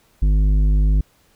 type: tone with tanh clipping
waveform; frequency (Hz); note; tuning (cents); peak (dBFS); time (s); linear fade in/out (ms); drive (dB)
sine; 51; G#1; -31; -14; 0.22-1.01; 5; 10
effects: pink hiss -58 dBFS RMS until 1.35 s